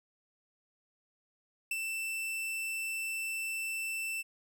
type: tone with ADSR envelope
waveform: 45% pulse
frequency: 2665 Hz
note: E7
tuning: 18 cents sharp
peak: -30 dBFS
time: 1.71-4.23 s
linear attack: 4 ms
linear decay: 36 ms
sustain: -4 dB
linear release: 25 ms
effects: none